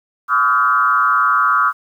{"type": "tone with frequency modulation", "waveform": "sine", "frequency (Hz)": 1272, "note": "D#6", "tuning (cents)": 38, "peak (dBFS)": -11, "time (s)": [0.28, 1.73], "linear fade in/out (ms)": 50, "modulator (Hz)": 125, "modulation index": 1.4, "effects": ["8-bit"]}